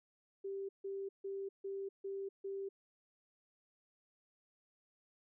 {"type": "tone bursts", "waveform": "sine", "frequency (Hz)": 392, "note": "G4", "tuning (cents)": 0, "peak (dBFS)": -39, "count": 6, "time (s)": [0.44, 2.69], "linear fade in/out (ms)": 10, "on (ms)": 250, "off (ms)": 150, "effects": []}